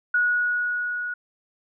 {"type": "tone with level ramp", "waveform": "sine", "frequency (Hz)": 1458, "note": "F#6", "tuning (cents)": -26, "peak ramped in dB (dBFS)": [-17, -27], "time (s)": [0.14, 1.14], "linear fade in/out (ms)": 5, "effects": []}